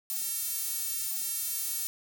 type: tone with high-pass filter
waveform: sawtooth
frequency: 450.5 Hz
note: A4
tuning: 41 cents sharp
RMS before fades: -33 dBFS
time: 0.1-1.87 s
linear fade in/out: 0 ms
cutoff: 9700 Hz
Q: 0.82
effects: none